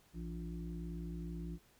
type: harmonic tone with a mistuned harmonic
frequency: 58.27 Hz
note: A#1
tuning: in tune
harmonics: 1 / 3 / 5 / 6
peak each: -44 / -43 / -51 / -53 dBFS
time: 0.13-1.59 s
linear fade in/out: 50 ms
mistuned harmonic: 3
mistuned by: -64 cents
effects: pink hiss -68 dBFS RMS until 1.79 s